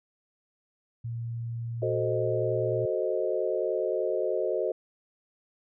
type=tone with pitch glide; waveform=sine; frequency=116.54 to 117.76 Hz; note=A#2 to A#2; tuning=0 to +18 cents; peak=-31 dBFS; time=1.04-2.86 s; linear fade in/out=10 ms; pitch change=+18 cents; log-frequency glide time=1.99-2.68 s
type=chord; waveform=sine; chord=F# diminished seventh; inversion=none; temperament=equal; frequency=370 / 440 / 523.3 / 622.3 Hz; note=F#4 / A4 / C5 / Eb5; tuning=0 / 0 / 0 / 0 cents; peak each=-31 dBFS; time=1.82-4.72 s; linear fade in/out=5 ms
effects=none